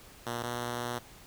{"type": "tone pair in turn", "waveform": "5% pulse", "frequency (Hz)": [118.8, 120.6], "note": ["A#2", "B2"], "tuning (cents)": [33, -41], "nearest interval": "unison", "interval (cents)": 26, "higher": "second", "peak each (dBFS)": -22, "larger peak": "neither", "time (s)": [[0.26, 0.43], [0.43, 0.99]], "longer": "second", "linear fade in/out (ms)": 10, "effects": ["pink hiss -53 dBFS RMS until 1.26 s"]}